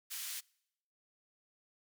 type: band-pass noise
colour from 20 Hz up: white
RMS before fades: -42 dBFS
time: 0.1-0.41 s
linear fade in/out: 20 ms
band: 1900 to 16000 Hz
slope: 12 dB/octave
effects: noise-tail reverb RT60 0.8 s tail -26 dB re dry